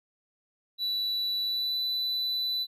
triangle tone with pitch glide, 3951 to 3985 Hz, B7 to B7, 0 to +15 cents, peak -26 dBFS, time 0.78-2.67 s, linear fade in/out 50 ms, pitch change +15 cents, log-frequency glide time 1.43-1.78 s, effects none

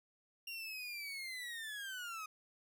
30% pulse linear sweep, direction down, 2790 to 1244.5 Hz, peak -40 dBFS, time 0.47-2.26 s, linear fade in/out 5 ms, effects none

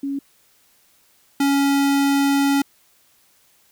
sine / square tone pair in turn, 277.8 / 279.1 Hz, C#4 / C#4, +4 / +12 cents, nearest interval unison, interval 8 cents, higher second, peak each -22 / -16 dBFS, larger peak second, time 0.03-0.19 / 1.4-2.62 s, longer second, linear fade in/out 5 ms, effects white hiss -58 dBFS RMS until 3.71 s

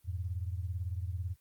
sine beating tone pair, 85.7 / 103.7 Hz, F2 / G#2, -32 / -2 cents, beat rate 18 Hz, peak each -35 / -39 dBFS, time 0.04-1.36 s, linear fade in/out 50 ms, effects white hiss -71 dBFS RMS until 1.4 s + Opus 24 kbps

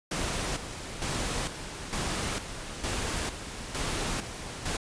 pink noise with tremolo, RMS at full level -31 dBFS, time 0.11-4.77 s, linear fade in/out 5 ms, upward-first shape square, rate 1.1 Hz, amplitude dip 60%, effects resampled to 22050 Hz

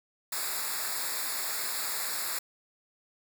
white noise with comb filter, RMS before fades -33 dBFS, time 0.32-2.39 s, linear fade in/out 5 ms, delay 0.33 ms, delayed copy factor -0.9, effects none

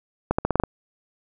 accelerating click train, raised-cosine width 1 ms, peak -6 dBFS, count 7, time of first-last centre 0.31-0.637 s, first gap 75 ms, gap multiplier 0.87, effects none

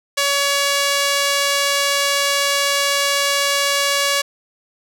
sawtooth tone with band-pass filter, 564 Hz, C#5, 30 cents sharp, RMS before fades -18 dBFS, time 0.17-4.22 s, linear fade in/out 10 ms, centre 4900 Hz, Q 0.51, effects none

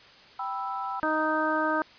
sine chord, E minor, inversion first, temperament equal, 784 / 987.8 / 1318.5 Hz, G5 / B5 / E6, 0 / 0 / 0 cents, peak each -34 dBFS, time 0.39-1 s, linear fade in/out 5 ms
harmonic tone, 311.1 Hz, D#4, in tune, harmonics 1 / 2 / 3 / 4 / 5, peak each -30 / -30 / -30 / -30 / -30 dBFS, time 1.03-1.82 s, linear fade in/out 0 ms
effects white hiss -52 dBFS RMS until 1.98 s + resampled to 11025 Hz

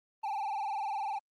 triangle tone with vibrato, 830.6 Hz, G#5, in tune, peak -30 dBFS, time 0.23-1.19 s, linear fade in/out 10 ms, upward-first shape sine, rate 20 Hz, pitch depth 120 cents each way, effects Opus 32 kbps

